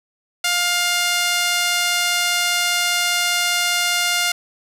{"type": "tone with high-pass filter", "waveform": "sawtooth", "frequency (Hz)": 705, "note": "F5", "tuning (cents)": 16, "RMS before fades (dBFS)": -19, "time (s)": [0.44, 4.32], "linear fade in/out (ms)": 5, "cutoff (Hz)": 1800, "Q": 0.71, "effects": ["low-pass 12000 Hz 12 dB/octave", "7-bit"]}